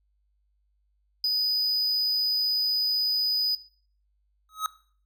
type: tone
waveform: triangle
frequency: 4978 Hz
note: D#8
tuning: in tune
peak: -21 dBFS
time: 1.24-3.55 s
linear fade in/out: 2 ms
type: tone with exponential growth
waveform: square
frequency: 1273 Hz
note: D#6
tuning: 39 cents sharp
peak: -22 dBFS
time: 4.49-4.66 s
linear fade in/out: 1 ms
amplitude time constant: 35 ms
effects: noise-tail reverb RT60 0.5 s tail -19 dB re dry + added 50 Hz sine -67 dBFS peak until 5.05 s